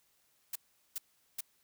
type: noise bursts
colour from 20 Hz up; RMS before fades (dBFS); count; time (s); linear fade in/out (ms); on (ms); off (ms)
blue; -37; 3; 0.53-1.408; 5; 26; 400
effects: white hiss -72 dBFS RMS until 1.63 s